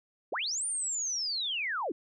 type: linear two-way sweep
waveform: sine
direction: up then down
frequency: 257.8 to 9240 to 257.8 Hz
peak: -30 dBFS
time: 0.32-1.92 s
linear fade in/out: 5 ms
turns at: 0.66 s
effects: none